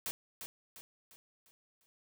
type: noise with echo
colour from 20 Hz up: white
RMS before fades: -38 dBFS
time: 0.06-0.11 s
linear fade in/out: 0 ms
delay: 350 ms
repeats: 5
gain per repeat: -7 dB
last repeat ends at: 1.86 s
effects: none